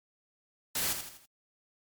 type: noise with echo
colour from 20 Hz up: white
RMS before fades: -31 dBFS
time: 0.75-0.93 s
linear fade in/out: 5 ms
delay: 82 ms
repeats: 4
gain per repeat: -7 dB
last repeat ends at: 1.258 s
effects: MP3 96 kbps